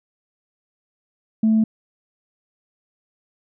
sine tone, 220 Hz, A3, in tune, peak -12 dBFS, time 1.43-1.64 s, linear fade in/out 5 ms, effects tanh soft clip ceiling -10 dBFS

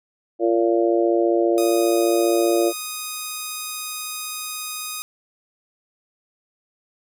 harmonic tone, 114.9 Hz, A#2, 25 cents flat, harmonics 3 / 4 / 5 / 6, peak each -18 / -23 / -22 / -26 dBFS, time 0.39-2.73 s, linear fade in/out 50 ms
5% pulse tone, 1244.5 Hz, D#6, in tune, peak -16 dBFS, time 1.58-5.02 s, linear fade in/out 0 ms
effects none

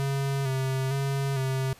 square tone with vibrato, 135.1 Hz, C#3, 44 cents flat, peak -26 dBFS, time 0-1.73 s, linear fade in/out 0 ms, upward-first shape square, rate 1.1 Hz, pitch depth 33 cents each way, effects pink hiss -53 dBFS RMS until 1.79 s + resampled to 32000 Hz

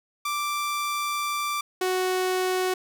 sawtooth tone pair in turn, 1174.7 / 370 Hz, D6 / F#4, 0 / 0 cents, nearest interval octave + minor sixth, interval 2000 cents, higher first, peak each -22 / -19 dBFS, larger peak second, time 0.25-1.61 / 1.81-2.74 s, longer first, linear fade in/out 5 ms, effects none

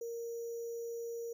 sine tone with sample-and-hold, 466.2 Hz, A#4, in tune, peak -38 dBFS, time 0.01-1.33 s, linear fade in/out 5 ms, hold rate 6300 Hz, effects none

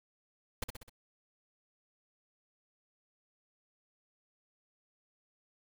pink noise with echo, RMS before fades -35 dBFS, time 0.62-0.64 s, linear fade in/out 5 ms, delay 64 ms, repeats 4, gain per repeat -5 dB, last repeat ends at 0.896 s, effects none

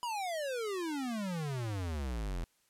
square exponential sweep, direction down, 993 to 40.04 Hz, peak -35 dBFS, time 0.03-2.44 s, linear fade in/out 0 ms, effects white hiss -72 dBFS RMS until 2.69 s + low-pass 12000 Hz 12 dB/octave

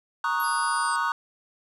triangle chord, D# minor seventh, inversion second, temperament equal, 932.3 / 1108.7 / 1244.5 / 1480 Hz, A#5 / C#6 / D#6 / F#6, 0 / 0 / 0 / 0 cents, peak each -27 dBFS, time 0.24-1.12 s, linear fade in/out 2 ms
sine exponential sweep, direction down, 11520 to 8372 Hz, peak -34 dBFS, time 0.4-0.96 s, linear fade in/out 0 ms
sine tone, 4855 Hz, D#8, 43 cents flat, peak -37 dBFS, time 0.44-0.96 s, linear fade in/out 2 ms
effects none

